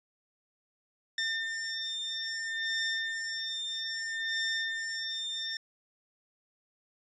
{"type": "beating tone pair", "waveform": "20% pulse", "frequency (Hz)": [1804, 1804.61], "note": ["A6", "A6"], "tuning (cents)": [43, 43], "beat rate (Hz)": 0.61, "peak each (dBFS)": -30, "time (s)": [1.18, 5.57], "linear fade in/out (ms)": 2, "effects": ["resampled to 16000 Hz"]}